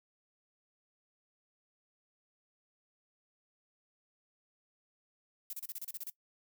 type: noise bursts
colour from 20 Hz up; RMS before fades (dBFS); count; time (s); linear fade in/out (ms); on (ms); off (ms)
violet; -41; 10; 5.5-6.098; 2; 31; 32
effects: noise-tail reverb RT60 0.1 s tail -19 dB re dry